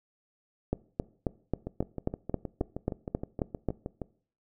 two click trains, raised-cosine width 2 ms, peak -21 / -14 dBFS, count 16 / 12, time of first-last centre 1.67-4.017 / 0.73-3.687 s, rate 6.39 / 3.72 Hz, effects noise-tail reverb RT60 0.5 s tail -21 dB re dry

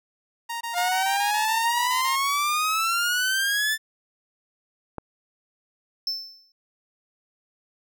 sawtooth tone bursts, 932.3 Hz, A#5, in tune, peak -25 dBFS, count 12, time 0.49-2.161 s, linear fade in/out 10 ms, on 120 ms, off 21 ms
sawtooth exponential sweep, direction up, 698.5 to 1773 Hz, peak -18 dBFS, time 0.73-3.78 s, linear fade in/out 50 ms
click, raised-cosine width 1 ms, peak -18 dBFS, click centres 4.983 s
triangle tone with exponential decay, 5300 Hz, E8, 9 cents sharp, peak -21 dBFS, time 6.07-6.52 s, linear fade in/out 2 ms, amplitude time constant 96 ms
effects none

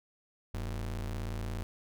square ring-modulated tone, 69.3 Hz, C#2, in tune, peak -32 dBFS, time 0.54-1.63 s, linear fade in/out 0 ms, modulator 28.4 Hz, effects none

